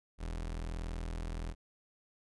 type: tone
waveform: 35% pulse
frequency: 41.2 Hz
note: E1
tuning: in tune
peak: -35 dBFS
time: 0.18-1.55 s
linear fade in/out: 50 ms
effects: resampled to 24000 Hz